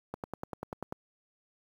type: click train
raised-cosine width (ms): 1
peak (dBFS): -22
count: 9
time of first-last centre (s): 0.14-0.924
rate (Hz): 10.2
effects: high-pass 80 Hz 12 dB/octave + 9-bit